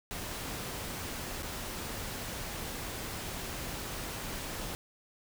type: noise with dropouts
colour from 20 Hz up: pink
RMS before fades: -39 dBFS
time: 0.11-4.75 s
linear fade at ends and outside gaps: 0 ms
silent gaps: 1.424-1.43 s
effects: none